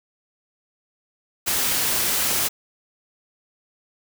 white noise, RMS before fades -22 dBFS, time 1.46-2.49 s, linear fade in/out 20 ms, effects none

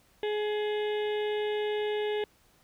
harmonic tone with a mistuned harmonic, 421 Hz, G#4, 24 cents sharp, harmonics 1 / 2 / 4 / 5 / 6 / 7 / 8 / 9, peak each -28 / -39 / -43 / -44 / -49 / -44 / -48 / -49 dBFS, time 0.23-2.24 s, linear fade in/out 2 ms, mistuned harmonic 9, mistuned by -51 cents, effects pink hiss -64 dBFS RMS until 2.63 s

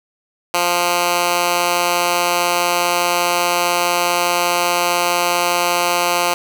10% pulse tone with high-pass filter, 175.2 Hz, F3, 6 cents sharp, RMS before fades -17 dBFS, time 0.54-6.34 s, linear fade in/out 2 ms, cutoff 580 Hz, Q 0.53, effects none

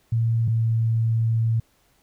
sine tone pair in turn, 114.6 / 113.48 Hz, A#2 / A#2, -29 / -46 cents, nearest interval unison, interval 17 cents, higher first, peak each -18 dBFS, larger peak neither, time 0.12-0.48 / 0.48-1.6 s, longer second, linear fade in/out 5 ms, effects pink hiss -63 dBFS RMS until 2.02 s

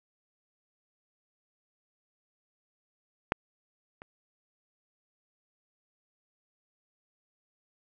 clicks, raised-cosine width 0.5 ms, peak -9 / -29 dBFS, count 2, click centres 3.321 / 4.019 s, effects none

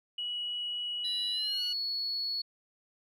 sine tone, 2924 Hz, F#7, 21 cents flat, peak -32 dBFS, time 0.18-1.73 s, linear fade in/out 5 ms
sine tone with pitch glide, 3951 to 4384 Hz, B7 to C#8, 0 to -20 cents, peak -30 dBFS, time 1.04-2.42 s, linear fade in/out 10 ms, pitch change +180 cents, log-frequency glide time 1.32-1.63 s
effects tanh soft clip ceiling -26 dBFS

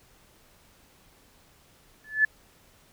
sine tone with exponential growth, 1733 Hz, A6, 27 cents flat, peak -14 dBFS, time 2.04-2.25 s, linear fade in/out 5 ms, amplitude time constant 45 ms, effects pink hiss -59 dBFS RMS until 2.92 s

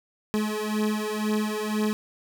30% pulse beating tone pair, 212.2 / 214.2 Hz, G#3 / A3, +38 / -46 cents, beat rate 2 Hz, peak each -25 dBFS, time 0.34-1.93 s, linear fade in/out 0 ms, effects none

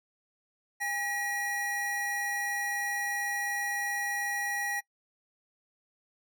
square tone pair together, 811.3 / 1914 Hz, G#5 / A#6, -41 / +45 cents, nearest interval octave + minor third, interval 1486 cents, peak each -37 / -32 dBFS, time 0.8-4.81 s, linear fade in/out 20 ms, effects noise-tail reverb RT60 0.1 s tail -23 dB re dry

